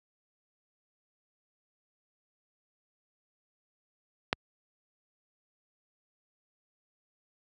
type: click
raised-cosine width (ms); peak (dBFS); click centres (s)
0.3; -9; 4.329
effects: high-pass 60 Hz 12 dB/octave